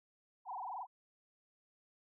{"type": "tone with frequency modulation", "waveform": "sine", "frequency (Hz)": 870, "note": "A5", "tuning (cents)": -20, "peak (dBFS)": -40, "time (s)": [0.45, 0.87], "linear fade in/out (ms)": 50, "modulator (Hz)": 21.7, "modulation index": 6.3, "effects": []}